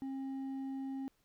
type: tone with hard clipping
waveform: sine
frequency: 268.7 Hz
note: C4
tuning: 46 cents sharp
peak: -39 dBFS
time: 0.02-1.08 s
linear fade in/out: 0 ms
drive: 4 dB
effects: pink hiss -75 dBFS RMS until 1.24 s